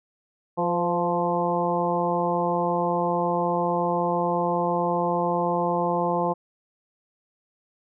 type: harmonic tone with a mistuned harmonic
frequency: 174.61 Hz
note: F3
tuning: in tune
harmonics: 1 / 2 / 3 / 4 / 5 / 6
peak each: -29 / -29 / -27 / -29 / -27 / -30 dBFS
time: 0.57-6.34 s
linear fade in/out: 20 ms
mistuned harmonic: 3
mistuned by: -30 cents
effects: none